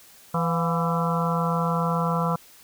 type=harmonic tone with a mistuned harmonic; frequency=166.9 Hz; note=E3; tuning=22 cents sharp; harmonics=1 / 3 / 4 / 5 / 6 / 7 / 8; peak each=-24 / -30 / -32 / -36 / -29 / -31 / -31 dBFS; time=0.34-2.36 s; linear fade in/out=5 ms; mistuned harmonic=4; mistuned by=+83 cents; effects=white hiss -51 dBFS RMS until 2.63 s